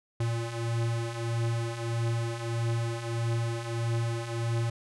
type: beating tone pair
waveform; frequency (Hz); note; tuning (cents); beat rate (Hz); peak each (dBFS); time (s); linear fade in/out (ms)
square; 115.1 / 116.7; A#2 / A#2; -22 / +2; 1.6; -35 / -30; 0.2-4.7; 5
effects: resampled to 24000 Hz